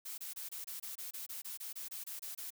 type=noise bursts; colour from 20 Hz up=blue; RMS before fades=-44 dBFS; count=16; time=0.05-2.505 s; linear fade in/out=10 ms; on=130 ms; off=25 ms; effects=none